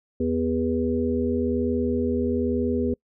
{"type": "harmonic tone with a mistuned harmonic", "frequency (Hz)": 81.1, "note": "E2", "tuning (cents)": -28, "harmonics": [1, 3, 5, 6], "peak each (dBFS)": [-30, -24, -27, -29], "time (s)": [0.2, 2.94], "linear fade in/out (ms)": 5, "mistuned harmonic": 3, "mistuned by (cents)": 21, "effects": ["noise-tail reverb RT60 0.1 s tail -26 dB re dry"]}